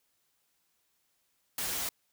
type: noise with comb filter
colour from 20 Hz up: white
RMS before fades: -34 dBFS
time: 1.58-1.89 s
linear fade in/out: 2 ms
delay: 9.3 ms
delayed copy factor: -0.7
effects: white hiss -75 dBFS RMS until 2.12 s